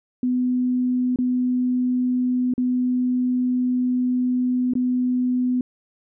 sine tone with dropouts, 250.4 Hz, B3, 24 cents sharp, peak -18 dBFS, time 0.23-5.61 s, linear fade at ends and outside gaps 2 ms, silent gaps 1.16-1.187 / 2.538-2.579 / 4.736-4.753 s, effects none

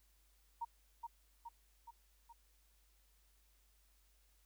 sine tone with echo, 932.3 Hz, A#5, in tune, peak -38 dBFS, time 0.61-0.65 s, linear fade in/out 10 ms, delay 420 ms, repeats 4, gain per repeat -4 dB, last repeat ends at 2.33 s, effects added 50 Hz sine -70 dBFS peak until 4.45 s + white hiss -75 dBFS RMS until 4.45 s

